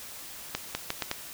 accelerating click train, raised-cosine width 0.2 ms, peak -11 dBFS, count 5, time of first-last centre 0.55-1.114 s, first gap 200 ms, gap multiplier 0.77, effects white hiss -43 dBFS RMS until 1.33 s

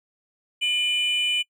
triangle tone pair together, 2410 / 2990 Hz, D7 / F#7, +44 / +17 cents, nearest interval major third, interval 373 cents, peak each -23 / -20 dBFS, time 0.61-1.43 s, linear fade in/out 20 ms, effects noise-tail reverb RT60 0.1 s tail -24 dB re dry + tanh soft clip ceiling -14 dBFS

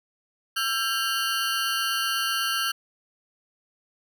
20% pulse ring-modulated tone, 1468 Hz, F#6, 14 cents flat, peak -16 dBFS, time 0.56-2.72 s, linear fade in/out 10 ms, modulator 122 Hz, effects none

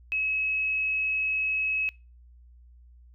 sine tone, 2569 Hz, E7, 45 cents flat, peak -25 dBFS, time 0.12-1.89 s, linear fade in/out 0 ms, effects noise-tail reverb RT60 0.3 s tail -24 dB re dry + added 60 Hz sine -50 dBFS peak until 3.14 s

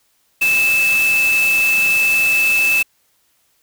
sine tone in noise, 2625 Hz, E7, 8 cents flat, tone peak -12 dBFS, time 0.41-2.83 s, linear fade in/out 10 ms, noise white, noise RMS -25 dBFS, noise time 0.41-2.83 s, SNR +10 dB, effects white hiss -61 dBFS RMS until 3.62 s

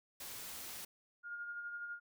white noise, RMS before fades -47 dBFS, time 0.2-0.85 s, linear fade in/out 5 ms
sine tone with tremolo, 1419 Hz, F6, 27 cents sharp, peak -40 dBFS, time 1.23-2 s, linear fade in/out 50 ms, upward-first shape sine, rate 12 Hz, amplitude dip 40%
effects none

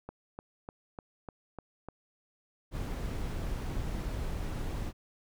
click train, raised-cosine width 1 ms, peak -27 dBFS, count 7, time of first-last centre 0.09-1.886 s, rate 3.34 Hz
brown noise, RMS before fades -35 dBFS, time 2.71-4.93 s, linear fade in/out 50 ms
effects none

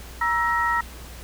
sine tone cluster, 945 / 1322 / 1891 Hz, A#5 / E6 / A#6, +23 / +5 / +24 cents, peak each -24 dBFS, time 0.21-0.81 s, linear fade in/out 5 ms, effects added 60 Hz sine -39 dBFS peak until 1.23 s + pink hiss -43 dBFS RMS until 1.23 s

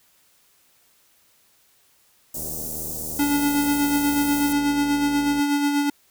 white band-stop noise, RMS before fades -31 dBFS, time 2.34-4.53 s, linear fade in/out 5 ms, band 700 to 6400 Hz, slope 24 dB/octave
click train, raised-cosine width 2 ms, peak -26 dBFS, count 237, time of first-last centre 2.37-5.396 s, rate 78 Hz
square tone with tremolo, 287.6 Hz, D4, 36 cents flat, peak -18 dBFS, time 3.19-5.9 s, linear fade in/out 5 ms, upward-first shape sine, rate 8.2 Hz, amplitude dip 40%
effects white hiss -60 dBFS RMS until 6.1 s

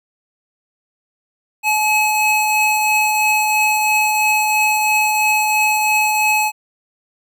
square tone pair together, 854 / 2559 Hz, G#5 / D#7, +48 / +48 cents, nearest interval octave + perfect fifth, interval 1900 cents, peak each -17 dBFS, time 1.63-6.52 s, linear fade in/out 50 ms, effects none

